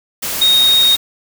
sine tone in noise, 3729 Hz, A#7, in tune, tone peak -8 dBFS, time 0.41-0.96 s, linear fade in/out 10 ms, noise white, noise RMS -21 dBFS, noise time 0.22-0.97 s, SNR +10 dB, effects none

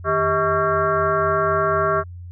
sine tone with frequency modulation, 880 Hz, A5, in tune, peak -16 dBFS, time 0.04-2.04 s, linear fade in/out 50 ms, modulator 241 Hz, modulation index 2.5, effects added 88 Hz sine -33 dBFS peak until 2.31 s

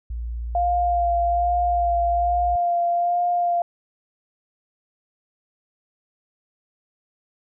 sine tone, 58.27 Hz, A#1, in tune, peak -26 dBFS, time 0.1-2.56 s, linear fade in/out 5 ms
sine tone with vibrato, 698.5 Hz, F5, in tune, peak -18 dBFS, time 0.55-3.62 s, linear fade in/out 2 ms, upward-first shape sine, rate 1.2 Hz, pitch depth 17 cents each way
effects none

